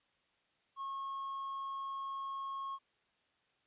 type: tone with tanh clipping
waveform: sine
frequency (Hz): 1089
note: C#6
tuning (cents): -31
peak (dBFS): -39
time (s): 0.76-2.79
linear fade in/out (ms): 50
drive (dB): 2
effects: white hiss -75 dBFS RMS until 3.66 s + resampled to 8000 Hz